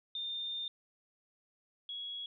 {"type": "tone pair in turn", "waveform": "sine", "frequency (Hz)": [3618, 3335], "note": ["A7", "G#7"], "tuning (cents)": [48, 7], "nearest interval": "minor second", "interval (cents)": 141, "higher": "first", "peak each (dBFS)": [-36, -39], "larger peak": "first", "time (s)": [[0.15, 0.68], [1.89, 2.26]], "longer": "first", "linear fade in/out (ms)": 2, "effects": []}